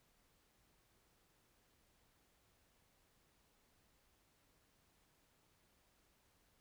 silence, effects pink hiss -75 dBFS RMS until 6.6 s

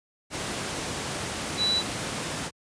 sine tone in noise, 3951 Hz, B7, in tune, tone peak -22 dBFS, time 1.57-1.83 s, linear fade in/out 50 ms, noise pink, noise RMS -31 dBFS, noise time 0.3-2.51 s, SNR +6 dB, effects high-pass 100 Hz 12 dB/octave + resampled to 22050 Hz

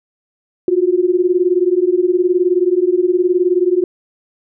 sine beating tone pair, 350.4 / 369.4 Hz, F4 / F#4, +6 / -3 cents, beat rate 19 Hz, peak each -14 dBFS, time 0.68-3.84 s, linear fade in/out 2 ms, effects none

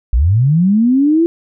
sine linear sweep, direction up, 50.7 to 342.3 Hz, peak -8 dBFS, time 0.13-1.26 s, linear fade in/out 0 ms, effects none

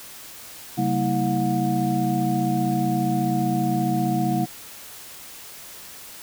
sine tone cluster, 136.1 / 191.5 / 226.7 / 323.1 / 723 Hz, C#3 / G3 / A#3 / E4 / F#5, -31 / -40 / -48 / -35 / -40 cents, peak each -26 dBFS, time 0.77-4.46 s, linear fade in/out 20 ms, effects white hiss -41 dBFS RMS until 6.22 s

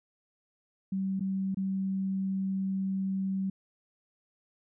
sine tone with dropouts, 192.1 Hz, G3, 35 cents flat, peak -28 dBFS, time 0.92-3.5 s, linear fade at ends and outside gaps 5 ms, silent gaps 1.196-1.206 / 1.546-1.57 s, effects none

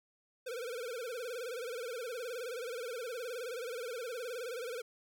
square tone with vibrato, 482 Hz, B4, 42 cents flat, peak -39 dBFS, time 0.46-4.82 s, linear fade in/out 10 ms, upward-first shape sine, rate 19 Hz, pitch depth 130 cents each way, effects none

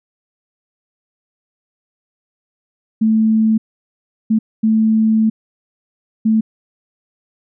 sine tone bursts at uneven times, 220 Hz, A3, in tune, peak -10 dBFS, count 4, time 3.01-3.58 / 4.3-4.39 / 4.63-5.3 / 6.25-6.41 s, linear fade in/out 10 ms, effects none

